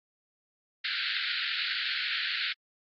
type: band-pass noise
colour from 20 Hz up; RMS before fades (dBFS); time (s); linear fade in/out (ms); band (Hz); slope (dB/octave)
white; -32; 0.84-2.53; 10; 1400 to 4500; 96
effects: AAC 32 kbps